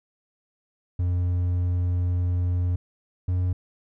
triangle tone pair in turn, 88.9 / 90.35 Hz, F2 / F#2, +31 / -41 cents, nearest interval unison, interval 28 cents, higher second, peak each -19 dBFS, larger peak neither, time 0.99-2.76 / 3.28-3.53 s, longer first, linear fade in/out 5 ms, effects none

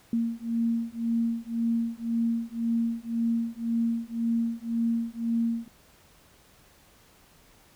sine beating tone pair, 230 / 231.9 Hz, A#3 / A#3, -23 / -9 cents, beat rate 1.9 Hz, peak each -28 dBFS, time 0.13-5.68 s, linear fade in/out 2 ms, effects pink hiss -58 dBFS RMS until 7.75 s

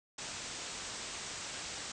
white low-pass noise, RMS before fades -43 dBFS, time 0.18-1.92 s, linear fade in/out 5 ms, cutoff 8300 Hz, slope 96 dB/octave, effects none

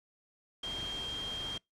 sine tone in noise, 3200 Hz, G7, 35 cents sharp, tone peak -36 dBFS, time 0.63-1.58 s, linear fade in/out 5 ms, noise pink, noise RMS -44 dBFS, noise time 0.63-1.58 s, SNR +5 dB, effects noise-tail reverb RT60 0.2 s tail -26 dB re dry + low-pass 7000 Hz 12 dB/octave

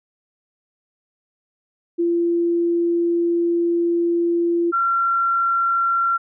sine tone pair in turn, 341.8 / 1367.2 Hz, F4 / F6, -37 / -37 cents, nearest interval 2 octaves, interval 2400 cents, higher second, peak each -16 dBFS, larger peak neither, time 1.98-4.72 / 4.72-6.18 s, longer first, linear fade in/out 20 ms, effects none

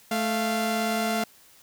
sawtooth tone pair together, 218.1 / 692.4 Hz, A3 / F5, -15 / -15 cents, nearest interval octave + minor sixth, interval 2000 cents, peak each -23 dBFS, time 0.11-1.24 s, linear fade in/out 5 ms, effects white hiss -55 dBFS RMS until 1.62 s

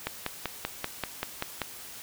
click train, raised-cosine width 0.3 ms, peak -13 dBFS, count 9, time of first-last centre 0.07-1.617 s, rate 5.17 Hz, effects white hiss -44 dBFS RMS until 2.02 s

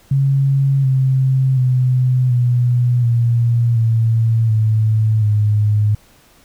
sine tone with pitch steps, 137 / 131.95 / 127.09 / 122.41 / 117.9 / 113.55 / 109.37 / 105.34 Hz, C#3 / C3 / C3 / B2 / A#2 / A#2 / A2 / G#2, -20 / +15 / -50 / -15 / +20 / -45 / -10 / +25 cents, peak -11 dBFS, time 0.11-5.95 s, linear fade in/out 5 ms, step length 730 ms, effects pink hiss -50 dBFS RMS until 6.44 s

